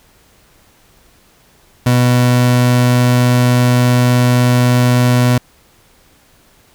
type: tone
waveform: 30% pulse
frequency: 123.47 Hz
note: B2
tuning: in tune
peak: -6 dBFS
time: 1.86-5.38 s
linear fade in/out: 5 ms
effects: pink hiss -50 dBFS RMS until 6.74 s